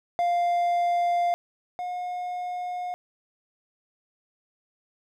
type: tone pair in turn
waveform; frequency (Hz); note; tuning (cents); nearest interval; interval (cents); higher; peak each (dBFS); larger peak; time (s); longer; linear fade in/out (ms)
triangle; 698.5 / 718.6; F5 / F5; 0 / +49; unison; 49; second; -19 / -27; first; 0.19-1.34 / 1.79-2.94; neither; 0
effects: none